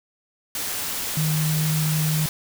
sine tone in noise, 155.2 Hz, D#3, 4 cents flat, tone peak -20 dBFS, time 1.17-2.26 s, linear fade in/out 2 ms, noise white, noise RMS -28 dBFS, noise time 0.55-2.29 s, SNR +5 dB, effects none

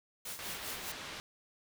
white noise with tremolo, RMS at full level -41 dBFS, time 0.25-0.92 s, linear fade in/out 5 ms, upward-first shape sine, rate 5 Hz, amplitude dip 70%
white low-pass noise, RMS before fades -45 dBFS, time 0.39-1.2 s, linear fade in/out 0 ms, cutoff 3900 Hz, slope 12 dB/octave
effects none

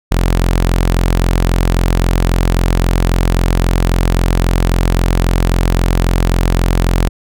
sawtooth tone, 43.73 Hz, F1, 3 cents sharp, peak -6 dBFS, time 0.11-7.09 s, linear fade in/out 10 ms, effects none

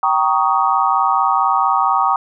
sine chord, Eb dominant seventh, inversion first, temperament just, 777.8 / 933.4 / 1120.1 / 1244.5 Hz, G5 / Bb5 / Db6 / Eb6, -14 / +2 / +18 / 0 cents, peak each -18 dBFS, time 0.03-2.16 s, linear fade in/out 2 ms, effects none

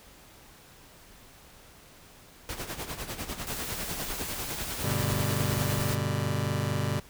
pink noise with tremolo, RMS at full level -34 dBFS, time 2.49-5.94 s, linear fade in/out 0 ms, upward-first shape sine, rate 10 Hz, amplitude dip 70%
white noise, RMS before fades -38 dBFS, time 3.47-5.95 s, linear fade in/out 0 ms
sawtooth chord, G major, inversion none, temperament just, 98 / 122.5 / 147 Hz, G2 / B2 / D3, 0 / -14 / +2 cents, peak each -27 dBFS, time 4.84-7 s, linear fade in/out 5 ms
effects pink hiss -53 dBFS RMS until 7.09 s

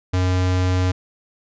square tone, 91.7 Hz, F#2, 15 cents flat, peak -17 dBFS, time 0.13-0.92 s, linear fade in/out 10 ms, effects resampled to 16000 Hz

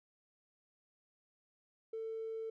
triangle tone with tanh clipping, 446.6 Hz, A4, 26 cents sharp, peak -38 dBFS, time 1.93-2.5 s, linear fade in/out 5 ms, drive 1 dB, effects none

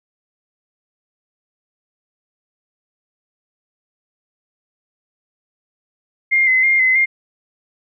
sine tone with vibrato, 2080 Hz, C7, 11 cents flat, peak -11 dBFS, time 6.31-7.06 s, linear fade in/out 20 ms, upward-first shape square, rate 3.1 Hz, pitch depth 31 cents each way, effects none

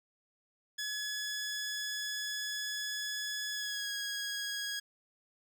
15% pulse tone with pitch glide, 1696 to 1653.4 Hz, G#6 to G#6, +36 to -8 cents, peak -29 dBFS, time 0.78-4.8 s, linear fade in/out 10 ms, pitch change -44 cents, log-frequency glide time 3.52-3.91 s, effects none

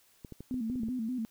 clicks, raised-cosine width 3 ms, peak -30 dBFS, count 8, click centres 0.248 / 0.323 / 0.406 / 0.542 / 0.699 / 0.757 / 0.834 / 0.886 s
sine tone with vibrato, 237.9 Hz, A#3, 35 cents sharp, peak -31 dBFS, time 0.51-1.25 s, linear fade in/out 0 ms, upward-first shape square, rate 5.2 Hz, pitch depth 110 cents each way
effects white hiss -65 dBFS RMS until 1.3 s

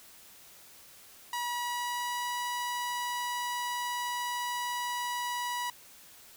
sawtooth tone with pitch glide, 966 to 973.8 Hz, B5 to B5, -39 to -25 cents, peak -28 dBFS, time 1.33-5.7 s, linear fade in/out 2 ms, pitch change +14 cents, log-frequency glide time 1.43-2.38 s, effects white hiss -54 dBFS RMS until 6.36 s

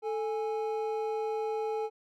triangle tone pair together, 440 / 828.2 Hz, A4 / G#5, 0 / -5 cents, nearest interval major seventh, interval 1095 cents, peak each -29 / -34 dBFS, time 0.02-1.9 s, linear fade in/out 50 ms, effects none

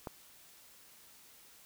click, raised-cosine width 1 ms, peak -25 dBFS, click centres 0.072 s, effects white hiss -59 dBFS RMS until 1.65 s

